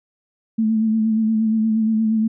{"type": "tone with vibrato", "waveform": "sine", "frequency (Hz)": 220.3, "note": "A3", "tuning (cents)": 2, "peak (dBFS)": -15, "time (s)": [0.58, 2.28], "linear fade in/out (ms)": 10, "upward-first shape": "sine", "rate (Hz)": 8.5, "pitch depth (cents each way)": 33, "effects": []}